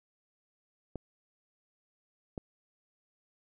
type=clicks; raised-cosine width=2 ms; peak=-24 dBFS; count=2; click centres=0.957 / 2.378 s; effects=none